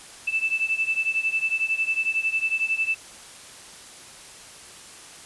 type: beating tone pair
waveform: sine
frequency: 2637 / 2648 Hz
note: E7 / E7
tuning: 0 / +7 cents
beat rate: 11 Hz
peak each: -24 / -26 dBFS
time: 0.27-2.95 s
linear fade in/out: 10 ms
effects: white hiss -44 dBFS RMS until 5.25 s + resampled to 24000 Hz